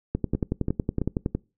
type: two click trains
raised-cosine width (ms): 3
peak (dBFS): -12 / -11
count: 4 / 13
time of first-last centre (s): 0.35-1.35 / 0.15-1.261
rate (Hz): 3 / 10.8
effects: noise-tail reverb RT60 0.3 s tail -24 dB re dry